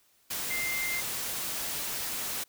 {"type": "tone in noise", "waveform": "sine", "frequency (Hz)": 2093, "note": "C7", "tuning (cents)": 0, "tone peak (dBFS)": -31, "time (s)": [0.5, 1.01], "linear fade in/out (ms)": 10, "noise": "white", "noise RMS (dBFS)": -34, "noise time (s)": [0.3, 2.44], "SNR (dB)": 0, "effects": ["white hiss -66 dBFS RMS until 2.48 s"]}